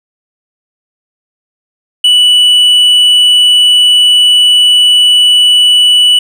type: tone with hard clipping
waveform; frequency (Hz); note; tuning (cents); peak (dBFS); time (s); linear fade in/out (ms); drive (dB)
triangle; 2960; F#7; 0; -4; 2.04-6.19; 5; 6
effects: none